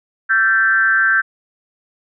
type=tone with frequency modulation; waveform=sine; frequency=1561 Hz; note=G6; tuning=8 cents flat; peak=-11 dBFS; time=0.29-1.22 s; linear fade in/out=20 ms; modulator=209 Hz; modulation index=0.72; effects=none